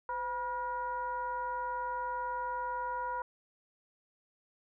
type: tone with frequency modulation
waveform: sine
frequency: 970 Hz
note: B5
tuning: 31 cents flat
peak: -33 dBFS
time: 0.09-3.22 s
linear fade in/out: 2 ms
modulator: 459 Hz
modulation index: 0.72
effects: none